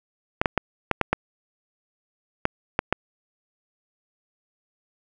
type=clicks; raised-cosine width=0.5 ms; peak=-4 dBFS; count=9; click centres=0.415 / 0.458 / 0.577 / 0.913 / 1.013 / 1.13 / 2.454 / 2.791 / 2.926 s; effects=none